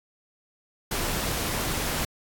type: noise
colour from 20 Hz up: pink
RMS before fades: -28 dBFS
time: 0.91-2.05 s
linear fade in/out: 5 ms
effects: AAC 64 kbps